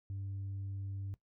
sine tone, 98 Hz, G2, in tune, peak -36 dBFS, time 0.1-1.14 s, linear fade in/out 0 ms, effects noise-tail reverb RT60 0.1 s tail -18 dB re dry + tanh soft clip ceiling -36 dBFS

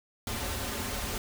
pink noise with comb filter, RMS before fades -34 dBFS, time 0.27-1.18 s, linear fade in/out 2 ms, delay 6.2 ms, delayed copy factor -0.65, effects none

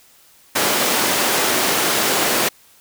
pink high-pass noise, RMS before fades -18 dBFS, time 0.55-2.49 s, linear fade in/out 10 ms, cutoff 320 Hz, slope 12 dB/octave, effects white hiss -51 dBFS RMS until 2.8 s

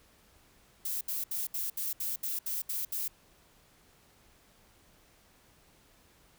violet noise bursts, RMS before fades -34 dBFS, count 10, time 0.85-3.08 s, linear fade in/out 5 ms, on 160 ms, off 70 ms, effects pink hiss -63 dBFS RMS until 6.38 s

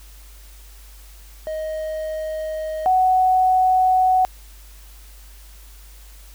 triangle / sine tone pair in turn, 626 / 744.4 Hz, D#5 / F#5, +10 / +10 cents, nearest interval minor third, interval 300 cents, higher second, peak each -22 / -13 dBFS, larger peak second, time 1.47-2.86 / 2.86-4.25 s, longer neither, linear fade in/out 0 ms, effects added 50 Hz sine -41 dBFS peak until 6.34 s + white hiss -49 dBFS RMS until 6.34 s

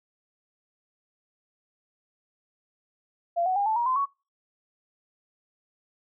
sine tone with pitch steps, 687 / 744.9 / 807.6 / 875.6 / 949.4 / 1029.3 / 1116 Hz, F5 / F#5 / G#5 / A5 / A#5 / C6 / C#6, -29 / +11 / -49 / -9 / +31 / -29 / +11 cents, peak -22 dBFS, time 3.36-4.06 s, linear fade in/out 20 ms, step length 100 ms, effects noise-tail reverb RT60 0.3 s tail -24 dB re dry

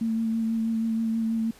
sine tone with vibrato, 225.1 Hz, A3, 40 cents sharp, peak -23 dBFS, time 0.01-1.51 s, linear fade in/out 5 ms, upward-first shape sine, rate 6.2 Hz, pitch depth 18 cents each way, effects pink hiss -53 dBFS RMS until 1.59 s + resampled to 32000 Hz

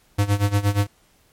square tone with tremolo, 101.6 Hz, G#2, 38 cents flat, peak -15 dBFS, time 0.18-0.87 s, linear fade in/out 10 ms, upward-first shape sine, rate 8.5 Hz, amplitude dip 85%, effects pink hiss -59 dBFS RMS until 1.32 s + MP3 64 kbps

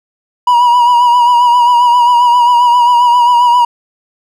triangle tone with vibrato, 967 Hz, B5, 37 cents flat, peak -3 dBFS, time 0.47-3.65 s, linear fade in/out 5 ms, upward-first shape sine, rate 7.5 Hz, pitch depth 41 cents each way, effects none

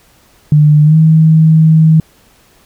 sine tone with pitch glide, 150 to 158.92 Hz, D3 to D#3, +37 to +37 cents, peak -3 dBFS, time 0.52-2 s, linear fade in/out 2 ms, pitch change +100 cents, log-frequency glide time 0.84-0.96 s, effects pink hiss -48 dBFS RMS until 2.65 s

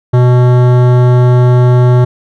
sine tone with hard clipping, 124 Hz, B2, 7 cents sharp, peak -6 dBFS, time 0.13-2.05 s, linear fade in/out 10 ms, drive 16 dB, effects none

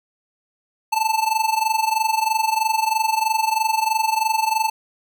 square tone with amplitude modulation, 880 Hz, A5, in tune, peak -15 dBFS, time 0.92-4.7 s, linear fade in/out 10 ms, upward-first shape sine, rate 23.1 Hz, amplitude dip 80%, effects none

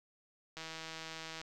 click train, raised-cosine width 0.2 ms, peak -27 dBFS, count 137, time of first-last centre 0.57-1.415 s, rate 161 Hz, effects none

